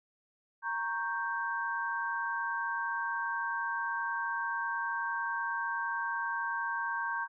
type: chord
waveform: sine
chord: G diminished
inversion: first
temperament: equal with one note detuned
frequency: 932.3 / 1103 / 1568 Hz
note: Bb5 / Db6 / G6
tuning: 0 / -9 / 0 cents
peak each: -36 / -38 / -34 dBFS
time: 0.62-7.28 s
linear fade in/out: 50 ms
effects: none